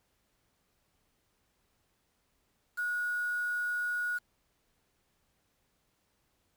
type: tone with quantisation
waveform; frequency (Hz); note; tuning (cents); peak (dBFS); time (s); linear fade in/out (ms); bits
sine; 1453; F#6; -32; -30; 2.77-4.19; 20; 8
effects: pink hiss -75 dBFS RMS until 6.56 s